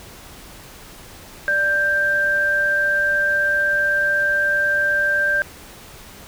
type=tone pair together; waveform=sine; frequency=588 / 1577 Hz; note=D5 / G6; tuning=+2 / +10 cents; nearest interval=octave + perfect fourth; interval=1708 cents; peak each=-26 / -16 dBFS; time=1.48-5.42 s; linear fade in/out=0 ms; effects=pink hiss -41 dBFS RMS until 6.27 s